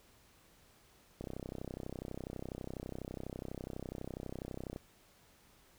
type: click train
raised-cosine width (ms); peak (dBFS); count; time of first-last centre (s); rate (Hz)
2; -28; 115; 1.21-4.761; 32.1
effects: pink hiss -65 dBFS RMS until 5.78 s